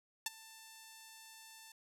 5% pulse tone with ADSR envelope, 888 Hz, A5, 16 cents sharp, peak -20 dBFS, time 0.26-1.72 s, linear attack 4 ms, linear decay 22 ms, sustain -22 dB, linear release 3 ms, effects none

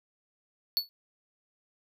square tone with exponential decay, 4435 Hz, C#8, in tune, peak -21 dBFS, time 0.77-0.89 s, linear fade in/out 0 ms, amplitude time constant 24 ms, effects none

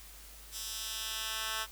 10% pulse tone with high-pass filter sweep, 220 Hz, A3, in tune, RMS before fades -38 dBFS, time 0.51-1.67 s, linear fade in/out 50 ms, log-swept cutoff 5500 to 1600 Hz, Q 0.96, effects added 50 Hz sine -53 dBFS peak until 1.71 s + white hiss -53 dBFS RMS until 1.71 s

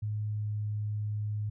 sine tone with pitch glide, 106 to 105.33 Hz, G#2 to G#2, +36 to +25 cents, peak -30 dBFS, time 0.02-1.5 s, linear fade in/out 10 ms, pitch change -11 cents, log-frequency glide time 0.28-0.5 s, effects none

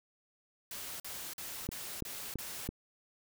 white noise bursts, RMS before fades -43 dBFS, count 6, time 0.71-2.675 s, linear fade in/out 2 ms, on 290 ms, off 45 ms
click train, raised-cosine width 3 ms, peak -23 dBFS, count 4, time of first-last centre 1.69-2.69 s, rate 3 Hz
effects none

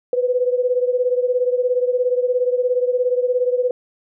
sine beating tone pair, 493.9 / 510.9 Hz, B4 / C5, 0 / -41 cents, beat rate 17 Hz, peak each -17 / -21 dBFS, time 0.13-3.71 s, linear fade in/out 2 ms, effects none

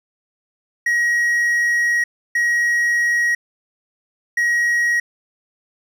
triangle tone bursts at uneven times, 1898 Hz, A#6, 31 cents sharp, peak -13 dBFS, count 3, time 0.86-2.04 / 2.35-3.35 / 4.37-5 s, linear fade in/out 5 ms, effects none

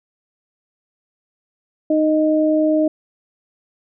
sine tone pair together, 309.2 / 621 Hz, D#4 / D#5, -11 / -3 cents, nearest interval octave, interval 1208 cents, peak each -15 / -17 dBFS, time 1.9-2.88 s, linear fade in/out 5 ms, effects none

